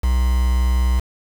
triangle tone with quantisation, 62.4 Hz, B1, 19 cents sharp, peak -12 dBFS, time 0.03-1 s, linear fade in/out 10 ms, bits 5, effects none

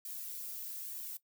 violet noise with flanger, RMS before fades -43 dBFS, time 0.05-1.17 s, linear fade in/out 2 ms, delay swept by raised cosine 1.4 to 2.7 ms, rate 1.1 Hz, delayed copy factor -0.5, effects noise-tail reverb RT60 0.1 s tail -17 dB re dry

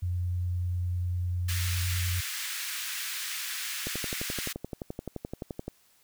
sine tone, 89 Hz, F2, 33 cents sharp, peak -27 dBFS, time 0.02-2.21 s, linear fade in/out 10 ms
pink high-pass noise, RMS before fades -35 dBFS, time 1.48-4.53 s, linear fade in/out 10 ms, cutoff 1600 Hz, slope 24 dB/octave
click train, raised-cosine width 2 ms, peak -21 dBFS, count 22, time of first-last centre 3.87-5.68 s, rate 11.6 Hz
effects white hiss -64 dBFS RMS until 6.03 s

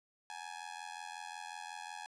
sawtooth tone with amplitude modulation, 839 Hz, G#5, 17 cents sharp, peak -36 dBFS, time 0.3-2.06 s, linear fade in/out 0 ms, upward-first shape sine, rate 85.5 Hz, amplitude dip 95%, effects resampled to 22050 Hz + 12-bit

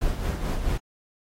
brown noise with tremolo, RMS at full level -24 dBFS, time 0.01-0.78 s, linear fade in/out 10 ms, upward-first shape sine, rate 4.6 Hz, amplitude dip 50%, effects AAC 48 kbps

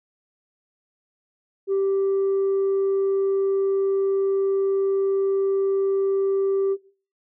sine tone, 390.5 Hz, G4, 7 cents flat, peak -17 dBFS, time 1.67-6.77 s, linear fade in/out 50 ms, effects noise-tail reverb RT60 0.4 s tail -17 dB re dry + tanh soft clip ceiling -17 dBFS

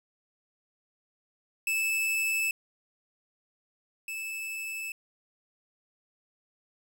45% pulse tone pair in turn, 2624 / 2624 Hz, E7 / E7, -9 / -9 cents, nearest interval unison, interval 0 cents, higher neither, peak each -26 / -34 dBFS, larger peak first, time 1.67-2.51 / 4.08-4.92 s, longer neither, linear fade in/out 2 ms, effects none

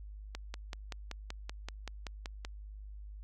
click train, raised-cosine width 0.2 ms, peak -23 dBFS, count 12, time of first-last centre 0.35-2.449 s, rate 5.24 Hz, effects added 51 Hz sine -44 dBFS peak until 3.23 s

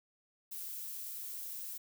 violet noise, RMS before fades -43 dBFS, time 0.51-1.78 s, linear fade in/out 10 ms, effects none

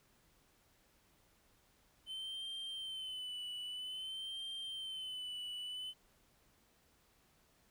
triangle tone with vibrato, 3061 Hz, G7, 42 cents flat, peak -40 dBFS, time 2.06-5.94 s, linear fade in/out 50 ms, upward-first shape sine, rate 0.51 Hz, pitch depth 58 cents each way, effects pink hiss -71 dBFS RMS until 7.7 s

